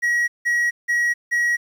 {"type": "tone bursts", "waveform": "triangle", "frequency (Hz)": 1909, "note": "A#6", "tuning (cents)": 41, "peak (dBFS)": -15, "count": 4, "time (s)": [0.02, 1.57], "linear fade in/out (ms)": 20, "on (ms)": 260, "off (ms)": 170, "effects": ["9-bit"]}